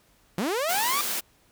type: linear sweep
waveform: sawtooth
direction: up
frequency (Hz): 160.9 to 1205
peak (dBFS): -21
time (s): 0.38-1.01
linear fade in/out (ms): 2
type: high-pass noise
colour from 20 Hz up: white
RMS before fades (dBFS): -29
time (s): 0.68-1.21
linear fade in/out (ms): 20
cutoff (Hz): 180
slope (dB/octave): 24
effects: pink hiss -62 dBFS RMS until 1.51 s